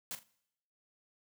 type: noise with echo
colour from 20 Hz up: white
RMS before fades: -40 dBFS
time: 0.11-0.15 s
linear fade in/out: 0 ms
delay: 41 ms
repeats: 2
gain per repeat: -12 dB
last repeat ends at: 0.232 s
effects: noise-tail reverb RT60 0.8 s tail -22 dB re dry